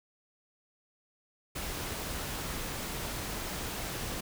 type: noise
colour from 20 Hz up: pink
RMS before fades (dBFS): -37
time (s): 1.55-4.21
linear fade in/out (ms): 10
effects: none